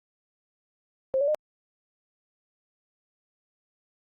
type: tone with pitch steps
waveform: sine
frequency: 530 / 568 / 608.8 Hz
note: C5 / C#5 / D#5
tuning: +22 / +42 / -38 cents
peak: -21 dBFS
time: 1.14-1.347 s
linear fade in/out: 0 ms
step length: 69 ms
effects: Opus 48 kbps